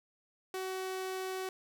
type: tone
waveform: sawtooth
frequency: 376.1 Hz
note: F#4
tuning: 28 cents sharp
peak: -32 dBFS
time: 0.54-1.49 s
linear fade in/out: 2 ms
effects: 12-bit